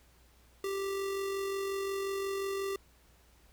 square tone with amplitude modulation, 392 Hz, G4, in tune, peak -32 dBFS, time 0.64-2.76 s, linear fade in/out 2 ms, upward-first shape sine, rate 45.6 Hz, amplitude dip 30%, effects added 60 Hz sine -62 dBFS peak until 3.52 s + pink hiss -65 dBFS RMS until 3.52 s

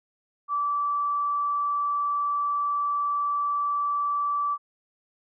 sine tone, 1159 Hz, D6, 23 cents flat, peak -23 dBFS, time 0.48-4.58 s, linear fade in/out 50 ms, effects none

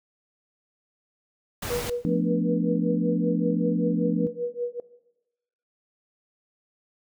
pink noise, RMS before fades -32 dBFS, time 1.62-1.9 s, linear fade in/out 5 ms
sine tone with tremolo, 483.5 Hz, B4, 37 cents flat, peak -23 dBFS, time 1.7-4.8 s, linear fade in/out 2 ms, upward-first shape triangle, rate 5.2 Hz, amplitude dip 100%
sine chord, B half-diminished seventh, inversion second, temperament equal, 174.61 / 220 / 246.9 / 293.7 Hz, F3 / A3 / B3 / D4, 0 / 0 / 0 / 0 cents, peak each -25 / -29 / -29 / -28 dBFS, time 2.05-4.27 s, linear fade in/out 0 ms
effects noise-tail reverb RT60 1.0 s tail -19 dB re dry

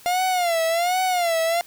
45% pulse tone with vibrato, 698 Hz, F5, 1 cent flat, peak -19 dBFS, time 0.06-1.61 s, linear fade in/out 0 ms, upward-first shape sine, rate 1.3 Hz, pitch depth 120 cents each way, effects white hiss -48 dBFS RMS until 1.66 s

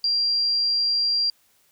sine tone, 4753 Hz, D8, 20 cents sharp, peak -19 dBFS, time 0.04-1.3 s, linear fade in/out 2 ms, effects white hiss -62 dBFS RMS until 1.71 s

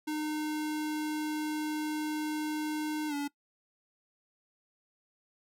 square tone with pitch glide, 305.4 to 286.6 Hz, D#4 to D4, -32 to -42 cents, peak -32 dBFS, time 0.07-3.28 s, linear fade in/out 10 ms, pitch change -110 cents, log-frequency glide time 3.08-3.14 s, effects noise-tail reverb RT60 0.1 s tail -21 dB re dry

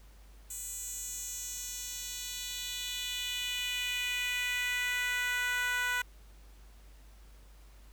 10% pulse tone with high-pass filter sweep, 493.5 Hz, B4, 1 cent flat, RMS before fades -35 dBFS, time 0.5-6.02 s, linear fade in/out 5 ms, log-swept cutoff 8200 to 1300 Hz, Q 2.3, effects added 50 Hz sine -52 dBFS peak until 7.92 s + pink hiss -63 dBFS RMS until 7.92 s

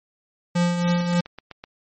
square tone with tremolo, 174.61 Hz, F3, in tune, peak -17 dBFS, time 0.55-1.21 s, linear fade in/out 10 ms, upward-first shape triangle, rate 3.5 Hz, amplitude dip 55%
click train, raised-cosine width 0.3 ms, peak -21 dBFS, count 7, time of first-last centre 0.88-1.639 s, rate 7.9 Hz
effects MP3 32 kbps

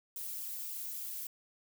violet noise with flanger, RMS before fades -41 dBFS, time 0.16-1.27 s, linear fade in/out 2 ms, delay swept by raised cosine 0.48 to 3.28 ms, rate 3.6 Hz, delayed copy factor -0.75, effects none

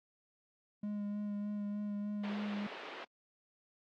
triangle tone with vibrato, 206.2 Hz, G#3, 12 cents flat, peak -34 dBFS, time 0.83-2.67 s, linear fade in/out 5 ms, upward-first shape sine, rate 3.3 Hz, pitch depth 16 cents each way
pink band-pass noise, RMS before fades -47 dBFS, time 2.23-3.05 s, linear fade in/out 10 ms, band 350 to 3400 Hz, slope 24 dB/octave
effects AAC 64 kbps

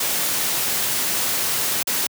white noise with dropouts, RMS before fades -22 dBFS, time 0-2.07 s, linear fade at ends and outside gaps 5 ms, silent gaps 1.83-1.871 s, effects high-pass 100 Hz 12 dB/octave

